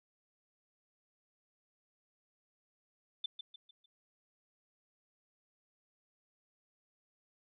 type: tone with echo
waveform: sine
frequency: 3533 Hz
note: A7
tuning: 6 cents sharp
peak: -33 dBFS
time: 3.24-3.26 s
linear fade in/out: 5 ms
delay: 150 ms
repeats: 4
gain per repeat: -8 dB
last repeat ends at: 3.86 s
effects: none